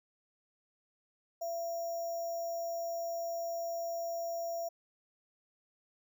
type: tone with sample-and-hold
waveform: sine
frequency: 675 Hz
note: E5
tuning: 41 cents sharp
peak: -34 dBFS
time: 1.41-4.69 s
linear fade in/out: 10 ms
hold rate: 6300 Hz
effects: none